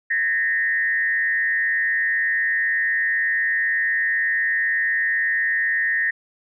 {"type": "tone with frequency modulation", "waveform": "sine", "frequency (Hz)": 1838, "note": "A#6", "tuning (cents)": -25, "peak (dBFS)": -18, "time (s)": [0.1, 6.11], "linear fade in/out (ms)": 10, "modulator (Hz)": 144, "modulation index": 0.73, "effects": []}